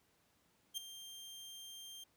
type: tone with ADSR envelope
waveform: sawtooth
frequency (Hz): 3178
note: G7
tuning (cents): +23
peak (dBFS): -33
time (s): 0.74-2.04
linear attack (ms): 34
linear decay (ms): 8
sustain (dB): -13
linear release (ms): 6
effects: pink hiss -74 dBFS RMS until 2.16 s + high-pass 80 Hz 12 dB/octave